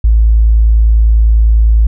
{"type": "tone with tanh clipping", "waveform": "triangle", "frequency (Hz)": 55, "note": "A1", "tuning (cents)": 0, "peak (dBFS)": -4, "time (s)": [0.04, 1.87], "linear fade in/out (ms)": 5, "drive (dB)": 4, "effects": []}